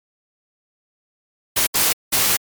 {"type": "noise bursts at uneven times", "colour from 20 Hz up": "white", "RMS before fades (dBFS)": -17, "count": 3, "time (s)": [[1.56, 1.67], [1.74, 1.93], [2.12, 2.37]], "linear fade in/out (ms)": 10, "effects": ["MP3 96 kbps"]}